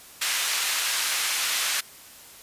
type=band-pass noise; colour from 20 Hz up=pink; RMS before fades=-26 dBFS; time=0.21-1.81 s; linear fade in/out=10 ms; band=1700 to 13000 Hz; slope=12 dB/octave; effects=white hiss -47 dBFS RMS until 2.42 s + resampled to 32000 Hz